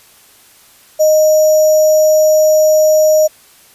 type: tone with sample-and-hold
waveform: sine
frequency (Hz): 619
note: D#5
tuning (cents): -9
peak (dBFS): -6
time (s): 0.99-3.28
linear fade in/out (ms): 20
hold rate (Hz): 6300
effects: white hiss -45 dBFS RMS until 3.74 s + resampled to 32000 Hz